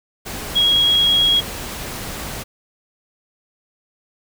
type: tone in noise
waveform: sine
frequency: 3303 Hz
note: G#7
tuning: 10 cents flat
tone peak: -12 dBFS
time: 0.55-1.41 s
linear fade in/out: 20 ms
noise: pink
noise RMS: -29 dBFS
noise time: 0.25-2.44 s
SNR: +14 dB
effects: none